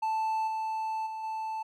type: tone with level steps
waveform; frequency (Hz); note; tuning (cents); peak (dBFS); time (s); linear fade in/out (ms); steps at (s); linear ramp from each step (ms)
triangle; 880; A5; 0; -25 / -28 / -33 / -30; 0.02-1.63; 10; 0.47 / 1.06 / 1.23; 10
effects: none